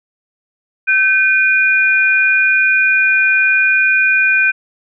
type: tone pair together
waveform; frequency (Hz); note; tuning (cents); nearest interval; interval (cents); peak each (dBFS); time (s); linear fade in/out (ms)
sine; 1539.2 / 2440; G6 / D#7; -32 / -34; minor sixth; 798; -12; 0.87-4.52; 20
effects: none